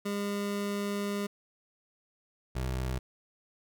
25% pulse tone pair in turn, 202.8 / 63.88 Hz, G#3 / C2, -41 / -41 cents, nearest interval octave + minor sixth, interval 2000 cents, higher first, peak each -27 dBFS, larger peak neither, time 0.05-1.27 / 2.55-2.99 s, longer first, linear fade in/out 10 ms, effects none

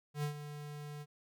square tone with ADSR envelope, 147.5 Hz, D3, 8 cents sharp, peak -33 dBFS, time 0.14-1.06 s, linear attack 93 ms, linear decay 100 ms, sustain -11 dB, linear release 45 ms, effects none

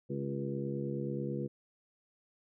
harmonic tone with a mistuned harmonic, 69.3 Hz, C#2, in tune, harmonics 2 / 3 / 4 / 5 / 6 / 7, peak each -38 / -39 / -45 / -40 / -45 / -42 dBFS, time 0.09-1.48 s, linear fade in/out 20 ms, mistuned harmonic 6, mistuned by -46 cents, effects none

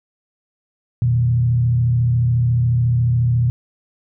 sine tone with frequency modulation, 120 Hz, B2, 49 cents flat, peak -13 dBFS, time 1.02-3.5 s, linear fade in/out 0 ms, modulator 34.1 Hz, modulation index 0.52, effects none

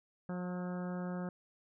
harmonic tone with a mistuned harmonic, 179.5 Hz, F3, 48 cents sharp, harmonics 1 / 2 / 3 / 4 / 5 / 6 / 7 / 8 / 9, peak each -37 / -47 / -46 / -51 / -54 / -57 / -53 / -56 / -56 dBFS, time 0.29-1.29 s, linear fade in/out 2 ms, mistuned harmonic 7, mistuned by +27 cents, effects none

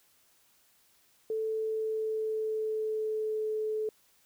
sine tone with pitch glide, 440 to 432.4 Hz, A4 to A4, 0 to -30 cents, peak -29 dBFS, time 1.3-3.89 s, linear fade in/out 2 ms, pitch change -30 cents, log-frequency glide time 1.44-3.49 s, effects white hiss -66 dBFS RMS until 4.25 s

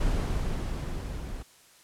brown noise with level ramp, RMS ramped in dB -26 to -37 dBFS, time 0-1.43 s, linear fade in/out 10 ms, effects white hiss -57 dBFS RMS until 1.83 s + low-pass 11000 Hz 12 dB/octave

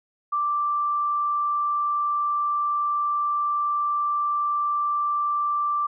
sine tone, 1174.7 Hz, D6, in tune, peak -21 dBFS, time 0.32-5.87 s, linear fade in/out 10 ms, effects none

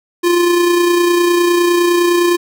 square tone with amplitude modulation, 348.6 Hz, F4, 3 cents flat, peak -9 dBFS, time 0.23-2.37 s, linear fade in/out 20 ms, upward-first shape sine, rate 29.8 Hz, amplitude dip 35%, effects none

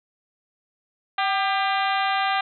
harmonic tone with a mistuned harmonic, 398.9 Hz, G4, 30 cents sharp, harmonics 2 / 3 / 4 / 5 / 6 / 7 / 8 / 9 / 10, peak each -23 / -27 / -29 / -31 / -33 / -34 / -35 / -36 / -37 dBFS, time 1.18-2.41 s, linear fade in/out 5 ms, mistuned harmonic 2, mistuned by -53 cents, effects none

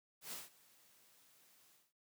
white noise with ADSR envelope, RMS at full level -45 dBFS, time 0.21-1.93 s, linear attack 110 ms, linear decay 170 ms, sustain -23 dB, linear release 210 ms, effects noise-tail reverb RT60 0.2 s tail -26 dB re dry + high-pass 100 Hz 12 dB/octave

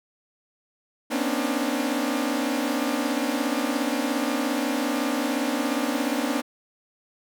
sawtooth tone cluster, 240.2 / 265.7 / 282.6 / 299.9 Hz, B3 / C4 / C#4 / D4, -48 / +27 / +34 / +36 cents, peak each -25 / -25 / -26 / -25 dBFS, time 1.1-6.42 s, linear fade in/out 20 ms, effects none

